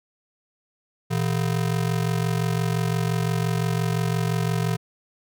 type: ring-modulated tone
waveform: square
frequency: 141.4 Hz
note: C#3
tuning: 35 cents sharp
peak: -19 dBFS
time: 1.1-4.77 s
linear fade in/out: 20 ms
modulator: 22.9 Hz
effects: none